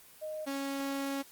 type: tone pair in turn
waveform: sine / sawtooth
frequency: 619 / 275.7 Hz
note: D#5 / C#4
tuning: -9 / -9 cents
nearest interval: octave + major second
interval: 1400 cents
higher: first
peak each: -36 / -29 dBFS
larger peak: second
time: 0.21-0.46 / 0.46-1.23 s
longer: second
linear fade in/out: 20 ms
effects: white hiss -56 dBFS RMS until 1.31 s + Opus 24 kbps